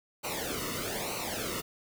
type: noise with flanger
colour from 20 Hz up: pink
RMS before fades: -35 dBFS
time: 0.23-1.62 s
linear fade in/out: 20 ms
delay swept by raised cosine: 0.58 to 1.26 ms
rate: 1.1 Hz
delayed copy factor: -0.8
effects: none